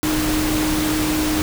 sine tone in noise, 307.8 Hz, D#4, 19 cents flat, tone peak -19 dBFS, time 0.03-1.42 s, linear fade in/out 0 ms, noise pink, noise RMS -23 dBFS, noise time 0.03-1.42 s, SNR +1 dB, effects none

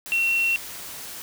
sine tone in noise, 2723 Hz, F7, 44 cents flat, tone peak -19 dBFS, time 0.12-0.56 s, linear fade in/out 0 ms, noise white, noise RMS -37 dBFS, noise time 0.06-1.22 s, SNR +15 dB, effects none

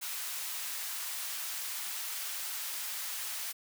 white high-pass noise, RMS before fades -38 dBFS, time 0.01-3.53 s, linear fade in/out 20 ms, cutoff 980 Hz, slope 12 dB/octave, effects none

